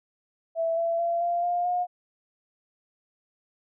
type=tone with pitch steps; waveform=sine; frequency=660 / 670.8 / 681.7 / 692.8 / 704.1 / 715.6 Hz; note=E5 / E5 / F5 / F5 / F5 / F5; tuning=+2 / +30 / -42 / -14 / +14 / +42 cents; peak=-23 dBFS; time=0.55-1.87 s; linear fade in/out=50 ms; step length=220 ms; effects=none